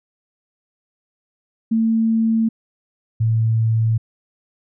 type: tone pair in turn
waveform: sine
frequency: 224.6 / 112.3 Hz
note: A3 / A2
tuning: +36 / +36 cents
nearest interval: octave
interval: 1200 cents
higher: first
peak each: -14 dBFS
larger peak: neither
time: 1.71-2.49 / 3.2-3.98 s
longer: neither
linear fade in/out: 10 ms
effects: none